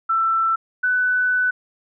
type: tone pair in turn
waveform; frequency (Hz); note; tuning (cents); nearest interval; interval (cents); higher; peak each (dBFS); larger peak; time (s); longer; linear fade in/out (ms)
sine; 1334 / 1496.2; E6 / F#6; +20 / +19; major second; 199; second; -16; neither; 0.09-0.56 / 0.83-1.51; second; 10
effects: none